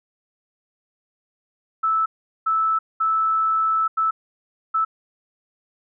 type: tone bursts at uneven times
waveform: sine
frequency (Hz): 1312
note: E6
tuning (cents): -9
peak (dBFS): -17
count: 5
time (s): 1.83-2.06 / 2.46-2.79 / 3-3.88 / 3.97-4.11 / 4.74-4.85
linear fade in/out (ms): 10
effects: none